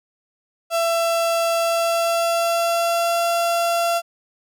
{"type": "tone with pitch glide", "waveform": "35% pulse", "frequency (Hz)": [670, 682.1], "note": ["E5", "F5"], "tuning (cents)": [28, -41], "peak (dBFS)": -16, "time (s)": [0.7, 4.02], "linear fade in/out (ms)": 50, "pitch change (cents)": 31, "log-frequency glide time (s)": [1.58, 3.26], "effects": []}